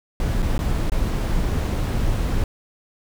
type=noise with dropouts; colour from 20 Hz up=brown; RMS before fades=-21 dBFS; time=0.2-2.44 s; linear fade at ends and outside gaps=1 ms; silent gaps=0.422-0.426 / 0.579-0.59 / 0.898-0.919 s; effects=none